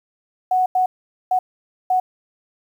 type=tone bursts at uneven times; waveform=sine; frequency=740 Hz; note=F#5; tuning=in tune; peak=-14 dBFS; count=4; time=0.51-0.66 / 0.75-0.86 / 1.31-1.39 / 1.9-2 s; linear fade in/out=5 ms; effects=8-bit